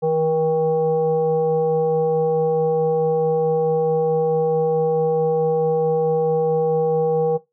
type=tone with frequency modulation; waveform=sine; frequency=477.8 Hz; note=A#4; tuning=43 cents sharp; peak=-16 dBFS; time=0.02-7.38 s; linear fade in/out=20 ms; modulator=317 Hz; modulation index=0.67; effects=noise-tail reverb RT60 0.2 s tail -19 dB re dry